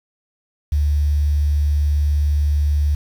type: tone with quantisation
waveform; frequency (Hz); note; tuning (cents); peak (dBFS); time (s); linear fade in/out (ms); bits
sine; 73.42; D2; 0; -14; 0.72-2.95; 5; 7
effects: none